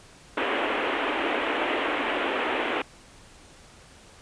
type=band-pass noise; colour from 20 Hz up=pink; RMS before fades=-27 dBFS; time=0.37-2.82 s; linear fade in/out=5 ms; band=270 to 3100 Hz; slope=48 dB/octave; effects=pink hiss -51 dBFS RMS until 4.21 s + resampled to 22050 Hz